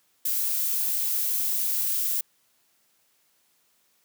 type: noise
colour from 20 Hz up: violet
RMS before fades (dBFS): -26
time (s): 0.25-2.21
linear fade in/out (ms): 5
effects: white hiss -67 dBFS RMS until 4.04 s + high-pass 100 Hz 12 dB/octave